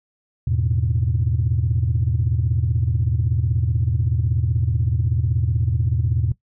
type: chord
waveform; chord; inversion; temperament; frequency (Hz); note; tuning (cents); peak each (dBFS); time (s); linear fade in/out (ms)
sine; E suspended fourth; none; equal with one note detuned; 82.41 / 107.36 / 123.47; E2 / A2 / B2; 0 / -42 / 0; -21; 0.47-6.32; 5
effects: noise-tail reverb RT60 0.1 s tail -18 dB re dry + tanh soft clip ceiling -10 dBFS